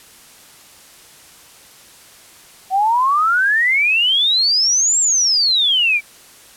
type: exponential two-way sweep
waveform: sine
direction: up then down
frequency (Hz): 740 to 7630 to 2282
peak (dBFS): -12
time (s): 2.7-6.01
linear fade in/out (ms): 50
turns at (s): 4.99
effects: white hiss -44 dBFS RMS until 6.56 s + low-pass 12000 Hz 12 dB/octave